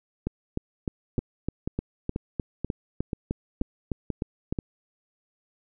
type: two click trains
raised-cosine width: 3 ms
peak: -15 / -14 dBFS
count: 8 / 15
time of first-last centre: 1.19-4.588 / 0.27-4.525 s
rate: 2.06 / 3.29 Hz
effects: none